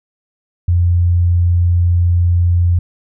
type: tone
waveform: sine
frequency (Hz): 87.31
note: F2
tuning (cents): 0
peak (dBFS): -9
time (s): 0.68-2.79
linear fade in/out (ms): 5
effects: none